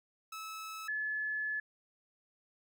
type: tone pair in turn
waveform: sawtooth / sine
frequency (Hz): 1300 / 1719.3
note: E6 / A6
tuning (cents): -24 / -41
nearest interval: perfect fourth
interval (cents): 483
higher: second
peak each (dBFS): -38 / -33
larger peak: second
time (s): 0.32-0.88 / 0.88-1.6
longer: second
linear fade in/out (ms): 5
effects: none